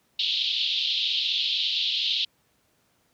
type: band-pass noise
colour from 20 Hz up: white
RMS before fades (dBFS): -26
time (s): 0.19-2.25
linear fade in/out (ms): 5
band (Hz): 3000 to 4000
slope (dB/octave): 48
effects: pink hiss -67 dBFS RMS until 3.13 s + high-pass 80 Hz 12 dB/octave